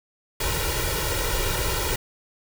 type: noise with comb filter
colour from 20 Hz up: pink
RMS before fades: -25 dBFS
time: 0.4-1.96 s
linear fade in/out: 5 ms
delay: 2.1 ms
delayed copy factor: +0.9
effects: none